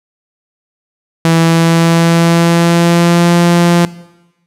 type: tone with pitch glide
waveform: sawtooth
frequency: 164.81 to 172.41 Hz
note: E3 to F3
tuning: 0 to -22 cents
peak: -3 dBFS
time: 1.25-3.85 s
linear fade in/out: 0 ms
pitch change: +78 cents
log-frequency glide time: 1.38-3.34 s
effects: noise-tail reverb RT60 1.0 s tail -19 dB re dry + low-pass 11000 Hz 12 dB/octave